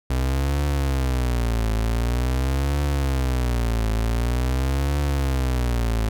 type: tone with vibrato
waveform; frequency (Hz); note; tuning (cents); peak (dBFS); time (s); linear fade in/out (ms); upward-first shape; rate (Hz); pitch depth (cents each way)
35% pulse; 62.6; B1; +24; -18; 0.1-6.09; 5; triangle; 0.46; 250
effects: none